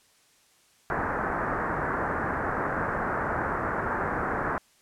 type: low-pass noise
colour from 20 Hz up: white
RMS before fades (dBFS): -29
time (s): 0.9-4.58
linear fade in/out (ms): 0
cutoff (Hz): 1700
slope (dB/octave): 48
effects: white hiss -62 dBFS RMS until 4.81 s + low-pass 10000 Hz 12 dB/octave